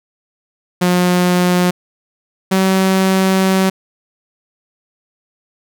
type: tone pair in turn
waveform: sawtooth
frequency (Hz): 179.1 / 189.97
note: F3 / F#3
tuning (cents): +44 / +46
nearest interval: minor second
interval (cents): 102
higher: second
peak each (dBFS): -7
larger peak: neither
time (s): 0.81-1.71 / 2.51-3.7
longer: second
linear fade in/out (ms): 10
effects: none